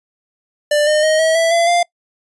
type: tone with pitch steps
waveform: square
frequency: 592 / 608.3 / 625 / 642.2 / 659.9 / 678.1 / 696.7 Hz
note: D5 / D#5 / D#5 / E5 / E5 / E5 / F5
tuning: +14 / -39 / +8 / -45 / +2 / +49 / -4 cents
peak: -12 dBFS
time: 0.71-1.83 s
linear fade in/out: 5 ms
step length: 160 ms
effects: noise-tail reverb RT60 0.1 s tail -23 dB re dry + resampled to 24000 Hz